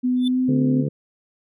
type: tone with pitch glide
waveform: sine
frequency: 250.9 to 255.9 Hz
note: B3 to C4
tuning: +28 to -38 cents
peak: -17 dBFS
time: 0.03-0.83 s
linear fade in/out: 20 ms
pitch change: +34 cents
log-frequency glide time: 0.25-0.39 s
type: tone with exponential growth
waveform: triangle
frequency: 3520 Hz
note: A7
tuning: in tune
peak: -23 dBFS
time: 0.16-0.28 s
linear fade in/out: 5 ms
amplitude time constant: 24 ms
type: harmonic tone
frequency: 72.4 Hz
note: D2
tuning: 24 cents flat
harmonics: 2 / 3 / 4 / 5 / 6 / 7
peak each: -22 / -29 / -32 / -36 / -32 / -33 dBFS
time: 0.48-0.89 s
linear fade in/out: 10 ms
effects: none